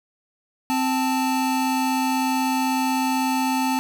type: tone pair together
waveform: square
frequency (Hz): 261.3 / 880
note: C4 / A5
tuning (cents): -2 / 0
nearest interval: octave + major sixth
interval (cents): 2102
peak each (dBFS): -23 / -24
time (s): 0.7-3.79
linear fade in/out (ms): 0
effects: none